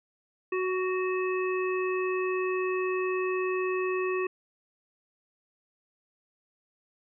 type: harmonic tone with a mistuned harmonic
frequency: 370 Hz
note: F#4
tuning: in tune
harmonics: 1 / 3 / 5 / 7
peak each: -27 / -35 / -39 / -37 dBFS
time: 0.52-4.27 s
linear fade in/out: 5 ms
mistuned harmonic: 3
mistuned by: +17 cents
effects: none